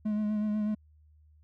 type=tone with vibrato; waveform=triangle; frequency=211.6 Hz; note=G#3; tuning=33 cents sharp; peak=-25 dBFS; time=0.05-0.75 s; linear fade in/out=10 ms; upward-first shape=sine; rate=8.1 Hz; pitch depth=25 cents each way; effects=added 76 Hz sine -57 dBFS peak until 1.43 s